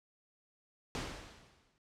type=noise with exponential decay; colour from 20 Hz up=pink; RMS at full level=-37 dBFS; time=0.95-1.78 s; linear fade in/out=0 ms; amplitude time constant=180 ms; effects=low-pass 6000 Hz 12 dB/octave